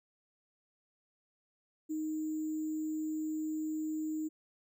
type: tone with sample-and-hold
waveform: sine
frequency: 311.1 Hz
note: D#4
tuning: in tune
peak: -33 dBFS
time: 1.89-4.29 s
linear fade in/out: 20 ms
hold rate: 7350 Hz
effects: none